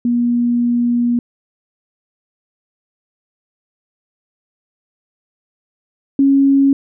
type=tone pair in turn; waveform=sine; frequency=239.7 / 275.2 Hz; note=A#3 / C#4; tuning=+48 / -12 cents; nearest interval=major second; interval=240 cents; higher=second; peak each=-12 / -8 dBFS; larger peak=second; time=0.05-1.19 / 6.19-6.73 s; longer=first; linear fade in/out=2 ms; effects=none